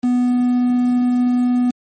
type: tone with quantisation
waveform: triangle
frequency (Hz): 246.9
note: B3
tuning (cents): 0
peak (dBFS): -11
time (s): 0.03-1.71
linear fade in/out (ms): 10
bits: 6
effects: MP3 32 kbps